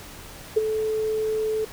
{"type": "tone with ADSR envelope", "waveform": "sine", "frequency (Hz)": 435.1, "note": "A4", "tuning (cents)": -19, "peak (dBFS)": -13, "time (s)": [0.56, 1.65], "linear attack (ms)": 14, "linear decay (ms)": 20, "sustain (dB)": -9, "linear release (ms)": 7, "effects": ["pink hiss -42 dBFS RMS until 1.72 s"]}